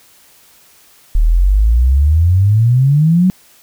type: exponential sweep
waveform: sine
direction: up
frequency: 36.94 to 190 Hz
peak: -7 dBFS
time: 1.15-3.3 s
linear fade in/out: 0 ms
effects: white hiss -47 dBFS RMS until 3.62 s